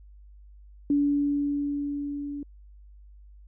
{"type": "tone with level ramp", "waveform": "sine", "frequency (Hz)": 286.9, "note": "D4", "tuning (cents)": -40, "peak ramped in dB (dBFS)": [-19, -32], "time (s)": [0.9, 2.43], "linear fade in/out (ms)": 2, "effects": ["added 50 Hz sine -47 dBFS peak until 3.47 s"]}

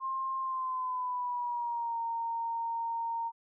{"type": "tone with pitch glide", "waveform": "sine", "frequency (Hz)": [1060, 922.8], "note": ["C6", "A#5"], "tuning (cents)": [22, -18], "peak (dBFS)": -31, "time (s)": [0, 3.32], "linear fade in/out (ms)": 50, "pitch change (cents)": -240, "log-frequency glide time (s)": [0.39, 1.99], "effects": []}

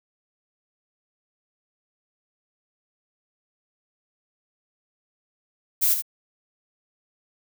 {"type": "noise with echo", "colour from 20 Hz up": "violet", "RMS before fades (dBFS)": -20, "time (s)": [5.81, 5.95], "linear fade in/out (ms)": 20, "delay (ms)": 73, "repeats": 1, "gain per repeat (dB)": -7, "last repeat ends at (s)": 6.023, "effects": []}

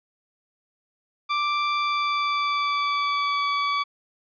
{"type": "tone with pitch glide", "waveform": "sawtooth", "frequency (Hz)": [1174.7, 1143.9], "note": ["D6", "D6"], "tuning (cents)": [0, -46], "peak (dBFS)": -18, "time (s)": [1.29, 3.84], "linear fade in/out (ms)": 20, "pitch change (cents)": -46, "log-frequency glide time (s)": [1.77, 3.46], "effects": ["resampled to 11025 Hz"]}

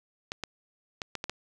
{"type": "clicks", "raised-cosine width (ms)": 0.2, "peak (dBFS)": -16, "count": 6, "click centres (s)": [0.319, 0.437, 1.018, 1.153, 1.241, 1.296], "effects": []}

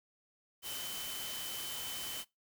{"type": "tone in noise", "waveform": "sine", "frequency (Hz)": 3053, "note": "G7", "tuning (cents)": -46, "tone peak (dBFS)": -44, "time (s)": [0.62, 2.25], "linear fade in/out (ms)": 50, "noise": "white", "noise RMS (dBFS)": -42, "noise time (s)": [0.62, 2.25], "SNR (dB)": -5, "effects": ["noise-tail reverb RT60 0.2 s tail -22 dB re dry"]}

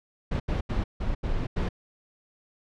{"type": "noise bursts at uneven times", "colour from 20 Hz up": "brown", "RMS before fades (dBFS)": -27, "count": 6, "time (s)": [[0.31, 0.4], [0.48, 0.61], [0.69, 0.84], [1, 1.15], [1.23, 1.47], [1.56, 1.69]], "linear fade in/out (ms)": 10, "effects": ["low-pass 4000 Hz 12 dB/octave"]}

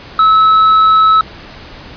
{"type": "tone with tanh clipping", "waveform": "sine", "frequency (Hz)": 1298, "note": "E6", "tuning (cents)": -27, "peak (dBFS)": -6, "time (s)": [0.19, 1.21], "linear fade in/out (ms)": 2, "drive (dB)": 5, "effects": ["pink hiss -33 dBFS RMS until 1.96 s", "resampled to 11025 Hz"]}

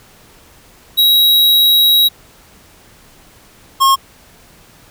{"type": "tone pair in turn", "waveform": "square", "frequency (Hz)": [3846, 1079.2], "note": ["B7", "C#6"], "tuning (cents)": [-47, -47], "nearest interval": "octave + minor seventh", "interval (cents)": 2200, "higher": "first", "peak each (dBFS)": -8, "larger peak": "neither", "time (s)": [[0.97, 2.09], [3.8, 3.96]], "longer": "first", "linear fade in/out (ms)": 20, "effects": ["pink hiss -45 dBFS RMS until 4.9 s"]}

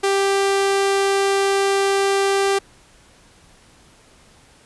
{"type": "tone", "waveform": "sawtooth", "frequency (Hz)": 393.6, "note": "G4", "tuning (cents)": 7, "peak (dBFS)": -12, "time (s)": [0.03, 2.59], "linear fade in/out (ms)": 10, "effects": ["pink hiss -51 dBFS RMS until 4.65 s", "resampled to 24000 Hz"]}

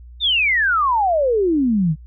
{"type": "exponential sweep", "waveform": "sine", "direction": "down", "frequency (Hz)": [3729, 145.3], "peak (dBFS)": -14, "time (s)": [0.2, 1.96], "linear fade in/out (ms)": 50, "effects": ["added 60 Hz sine -37 dBFS peak until 2.06 s"]}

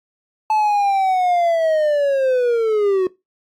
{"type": "linear sweep", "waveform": "triangle", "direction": "down", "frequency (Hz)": [872, 364.6], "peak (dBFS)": -12, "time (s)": [0.5, 3.07], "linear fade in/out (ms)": 2, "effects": ["noise-tail reverb RT60 0.2 s tail -20 dB re dry", "AAC 64 kbps"]}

